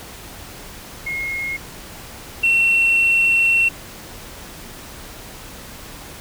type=tone pair in turn; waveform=sine; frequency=2154 / 2714 Hz; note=C7 / E7; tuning=+50 / +50 cents; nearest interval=major third; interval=400 cents; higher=second; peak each=-22 / -11 dBFS; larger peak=second; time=1.06-1.57 / 2.43-3.69 s; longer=second; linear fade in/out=10 ms; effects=tanh soft clip ceiling -10 dBFS + pink hiss -37 dBFS RMS until 6.2 s

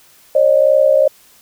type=tone pair together; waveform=sine; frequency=544 / 606.4 Hz; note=C#5 / D#5; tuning=-33 / -45 cents; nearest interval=major second; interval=188 cents; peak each=-11 dBFS; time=0.35-1.08 s; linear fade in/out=5 ms; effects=white hiss -48 dBFS RMS until 1.41 s

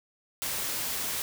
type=noise; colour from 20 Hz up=white; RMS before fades=-32 dBFS; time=0.42-1.22 s; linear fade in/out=0 ms; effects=none

